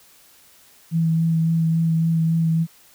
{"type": "tone with vibrato", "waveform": "sine", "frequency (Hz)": 163.5, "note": "E3", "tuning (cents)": -14, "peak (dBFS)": -16, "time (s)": [0.91, 2.67], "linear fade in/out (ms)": 50, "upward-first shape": "sine", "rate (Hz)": 3.6, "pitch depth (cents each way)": 15, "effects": ["white hiss -52 dBFS RMS until 2.94 s"]}